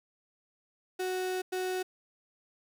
35% pulse tone bursts at uneven times, 370 Hz, F#4, in tune, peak -29 dBFS, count 2, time 0.99-1.42 / 1.52-1.83 s, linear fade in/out 10 ms, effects none

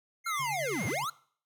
square tone with vibrato, 2093 Hz, C7, in tune, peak -36 dBFS, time 0.24-1.04 s, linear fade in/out 50 ms, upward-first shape sine, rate 7.1 Hz, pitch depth 46 cents each way
square linear two-way sweep, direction down then up, 1396.9 to 91 to 1396.9 Hz, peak -32 dBFS, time 0.26-1.1 s, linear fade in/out 5 ms, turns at 0.86 s
sine tone with tremolo, 141.2 Hz, C#3, 32 cents sharp, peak -40 dBFS, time 0.39-1.05 s, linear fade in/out 10 ms, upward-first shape sine, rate 9.6 Hz, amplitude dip 55%
effects noise-tail reverb RT60 0.5 s tail -21 dB re dry

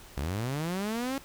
sawtooth linear sweep, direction up, 61.74 to 277.2 Hz, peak -26 dBFS, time 0.17-1.18 s, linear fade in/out 0 ms, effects pink hiss -51 dBFS RMS until 1.24 s

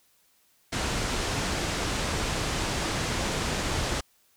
pink low-pass noise, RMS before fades -29 dBFS, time 0.72-4.01 s, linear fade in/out 10 ms, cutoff 8300 Hz, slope 24 dB/octave, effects white hiss -65 dBFS RMS until 4.36 s

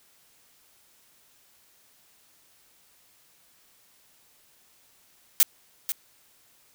blue noise with echo, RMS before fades -17 dBFS, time 5.4-5.43 s, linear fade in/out 0 ms, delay 490 ms, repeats 1, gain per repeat -11 dB, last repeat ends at 5.92 s, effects white hiss -61 dBFS RMS until 6.74 s

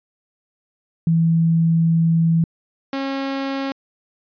sine / sawtooth tone pair in turn, 164.81 / 272.2 Hz, E3 / C#4, 0 / -31 cents, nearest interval major sixth, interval 869 cents, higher second, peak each -13 / -18 dBFS, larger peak first, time 1.07-2.44 / 2.93-3.72 s, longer first, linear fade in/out 2 ms, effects resampled to 11025 Hz

